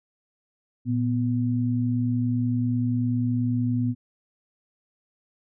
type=tone pair together; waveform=sine; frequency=116.54 / 246.9 Hz; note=A#2 / B3; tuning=0 / 0 cents; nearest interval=octave + minor second; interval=1300 cents; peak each=-24 dBFS; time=0.85-3.95 s; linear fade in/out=50 ms; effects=none